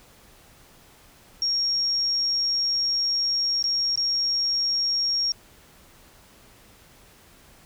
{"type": "tone with dropouts", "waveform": "sine", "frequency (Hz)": 5570, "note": "F8", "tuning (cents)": -5, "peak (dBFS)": -21, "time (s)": [1.42, 5.32], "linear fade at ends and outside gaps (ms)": 1, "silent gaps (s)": [[3.626, 3.64], [3.957, 3.975]], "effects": ["pink hiss -53 dBFS RMS until 7.65 s"]}